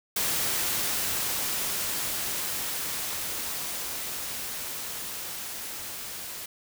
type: noise with level ramp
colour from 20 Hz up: white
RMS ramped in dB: -27 to -38 dBFS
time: 0.16-6.46 s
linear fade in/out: 5 ms
effects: none